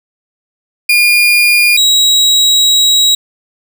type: tone pair in turn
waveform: 35% pulse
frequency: 2422 / 3845 Hz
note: D#7 / B7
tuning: -47 / -47 cents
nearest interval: minor sixth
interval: 800 cents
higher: second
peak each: -4 dBFS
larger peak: neither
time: 0.89-1.77 / 1.77-3.15 s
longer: second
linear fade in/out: 5 ms
effects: 7-bit